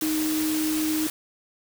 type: tone in noise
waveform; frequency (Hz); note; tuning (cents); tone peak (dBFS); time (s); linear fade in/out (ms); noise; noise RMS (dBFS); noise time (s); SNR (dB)
sine; 311.1; D#4; 0; -23; 0.02-1.07; 2; white; -31; 0.01-1.1; +5
effects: none